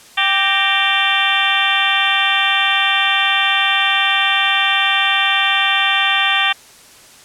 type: harmonic tone with a mistuned harmonic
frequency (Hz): 392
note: G4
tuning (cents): 0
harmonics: 2 / 3 / 4 / 5 / 6 / 7 / 8 / 9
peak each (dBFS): -22 / -22 / -23 / -20 / -20 / -21 / -20 / -21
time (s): 0.17-6.53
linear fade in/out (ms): 10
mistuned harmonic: 5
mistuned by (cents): -92
effects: white hiss -43 dBFS RMS until 7.24 s + low-pass 10000 Hz 12 dB/octave